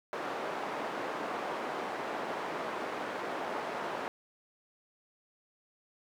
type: band-pass noise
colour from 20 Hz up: white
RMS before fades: -37 dBFS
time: 0.13-4.08 s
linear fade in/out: 0 ms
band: 320 to 1000 Hz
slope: 12 dB/octave
effects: none